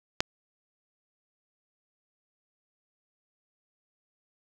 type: click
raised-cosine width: 0.2 ms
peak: -6 dBFS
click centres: 0.205 s
effects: 7-bit